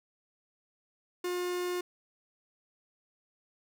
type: tone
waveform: 45% pulse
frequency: 357.4 Hz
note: F4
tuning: 40 cents sharp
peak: -31 dBFS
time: 1.24-1.81 s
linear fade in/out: 5 ms
effects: none